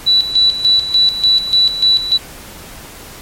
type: tone with tremolo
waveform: sine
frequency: 3951 Hz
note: B7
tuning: in tune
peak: -7 dBFS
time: 0.06-2.18 s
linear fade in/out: 20 ms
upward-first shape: square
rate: 3.4 Hz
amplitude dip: 70%
effects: pink hiss -34 dBFS RMS until 3.21 s + MP3 64 kbps